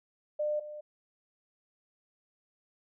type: tone pair in turn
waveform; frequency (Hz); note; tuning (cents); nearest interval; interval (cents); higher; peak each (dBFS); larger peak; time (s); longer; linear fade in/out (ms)
sine; 600 / 600; D5 / D5; +37 / +37; unison; 0; neither; -28 / -40; first; 0.39-0.6 / 0.6-0.81; neither; 10
effects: none